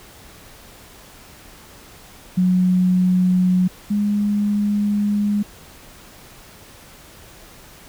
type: tone pair in turn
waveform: sine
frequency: 182.7 / 206.1 Hz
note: F#3 / G#3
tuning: -22 / -13 cents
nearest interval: major second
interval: 209 cents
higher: second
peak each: -13 / -16 dBFS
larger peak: first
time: 2.37-3.68 / 3.9-5.43 s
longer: second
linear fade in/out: 10 ms
effects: pink hiss -44 dBFS RMS until 7.88 s